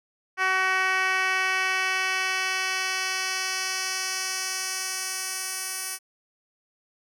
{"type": "tone with band-pass filter sweep", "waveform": "10% pulse", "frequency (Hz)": 376.5, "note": "F#4", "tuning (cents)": 30, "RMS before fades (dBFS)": -27, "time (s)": [0.37, 5.99], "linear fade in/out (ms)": 50, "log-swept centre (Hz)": [1700, 10000], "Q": 1.1, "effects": []}